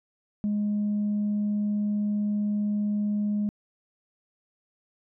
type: tone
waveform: sine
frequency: 207.7 Hz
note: G#3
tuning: in tune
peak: -22 dBFS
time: 0.44-3.49 s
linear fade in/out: 0 ms
effects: tanh soft clip ceiling -21 dBFS